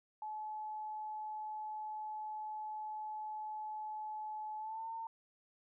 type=tone with pitch glide; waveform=sine; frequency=858 to 904.8 Hz; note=A5 to A5; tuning=-44 to +48 cents; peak=-40 dBFS; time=0.22-5.07 s; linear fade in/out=2 ms; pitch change=+92 cents; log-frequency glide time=4.58-4.87 s; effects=none